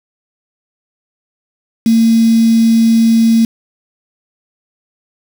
sine tone with quantisation, 227.1 Hz, A#3, 45 cents flat, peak -6 dBFS, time 1.86-3.45 s, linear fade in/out 2 ms, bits 4, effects none

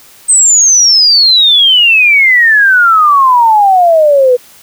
sine exponential sweep, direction down, 8372 to 484.8 Hz, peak -3 dBFS, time 0.28-4.37 s, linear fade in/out 20 ms, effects white hiss -39 dBFS RMS until 4.62 s

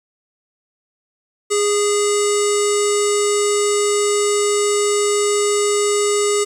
square tone with low-pass filter, 411.6 Hz, G#4, 16 cents flat, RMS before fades -17 dBFS, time 1.5-6.45 s, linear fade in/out 20 ms, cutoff 8000 Hz, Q 7.7, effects 8-bit

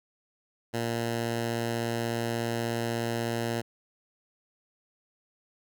10% pulse tone, 116.54 Hz, A#2, in tune, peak -20 dBFS, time 0.73-3.62 s, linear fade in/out 20 ms, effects none

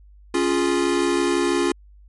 square chord, Db major, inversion none, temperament equal, 277.2 / 349.2 / 415.3 Hz, Db4 / F4 / Ab4, 0 / 0 / 0 cents, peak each -24 / -21 / -26 dBFS, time 0.34-1.72 s, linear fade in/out 5 ms, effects added 50 Hz sine -45 dBFS peak until 2.08 s + MP3 48 kbps

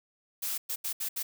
blue noise bursts at uneven times, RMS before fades -33 dBFS, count 5, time 0.42-0.58 / 0.69-0.76 / 0.84-0.93 / 1-1.09 / 1.16-1.23 s, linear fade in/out 10 ms, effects none

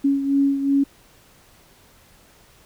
sine beating tone pair, 277.2 / 279.9 Hz, C#4 / C#4, 0 / +17 cents, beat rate 2.7 Hz, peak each -17 / -24 dBFS, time 0.04-0.84 s, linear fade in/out 10 ms, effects pink hiss -53 dBFS RMS until 2.65 s

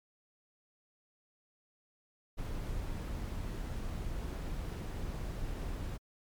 brown noise, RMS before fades -38 dBFS, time 2.37-5.98 s, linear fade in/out 20 ms, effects MP3 96 kbps

